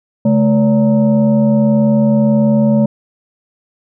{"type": "tone with frequency modulation", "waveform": "sine", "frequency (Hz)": 216.7, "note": "A3", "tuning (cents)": -26, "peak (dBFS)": -8, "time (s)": [0.25, 2.86], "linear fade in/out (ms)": 5, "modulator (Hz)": 355, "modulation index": 0.79, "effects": []}